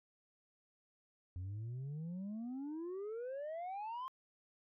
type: exponential sweep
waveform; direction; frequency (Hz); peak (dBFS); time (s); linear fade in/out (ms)
sine; up; 87.31 to 1065; -38; 1.36-4.08; 0
effects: tanh soft clip ceiling -40 dBFS